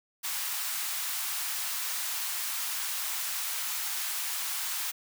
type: high-pass noise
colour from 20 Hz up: white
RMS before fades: -33 dBFS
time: 0.23-4.92 s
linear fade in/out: 20 ms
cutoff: 830 Hz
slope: 24 dB/octave
effects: none